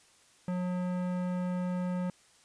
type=tone with tanh clipping; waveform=sine; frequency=180.5 Hz; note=F#3; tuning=43 cents flat; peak=-32 dBFS; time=0.48-2.1 s; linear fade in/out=2 ms; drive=17 dB; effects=white hiss -62 dBFS RMS until 2.44 s + resampled to 22050 Hz